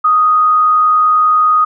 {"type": "tone with frequency modulation", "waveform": "sine", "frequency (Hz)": 1245, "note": "D#6", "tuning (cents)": 1, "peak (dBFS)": -7, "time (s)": [0.04, 1.65], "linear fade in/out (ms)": 10, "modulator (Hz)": 88.9, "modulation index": 0.21, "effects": []}